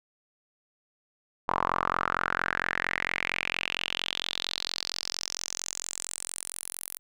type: tone with band-pass filter sweep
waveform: sawtooth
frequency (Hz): 44.36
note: F1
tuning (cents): +28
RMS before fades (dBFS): -32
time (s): 1.48-6.99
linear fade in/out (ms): 0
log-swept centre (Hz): 1000 to 12000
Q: 4.5
effects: none